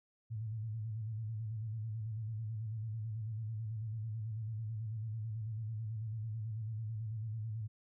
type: tone with vibrato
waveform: sine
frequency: 110 Hz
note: A2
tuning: in tune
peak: -37 dBFS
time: 0.3-7.68 s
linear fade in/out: 20 ms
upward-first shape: square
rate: 9.1 Hz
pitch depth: 61 cents each way
effects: none